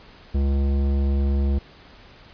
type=tone with tanh clipping; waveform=sine; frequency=69.3 Hz; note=C#2; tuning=in tune; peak=-20 dBFS; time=0.34-1.59 s; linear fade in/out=10 ms; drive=15 dB; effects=pink hiss -48 dBFS RMS until 2.33 s + resampled to 11025 Hz